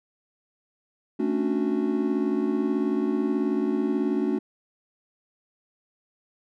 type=chord; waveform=triangle; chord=D major seventh; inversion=second; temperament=just; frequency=220.2 / 275.3 / 293.7 / 367.1 Hz; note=A3 / C#4 / D4 / F#4; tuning=+2 / -12 / 0 / -14 cents; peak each=-26 dBFS; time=1.19-4.39 s; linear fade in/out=10 ms; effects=none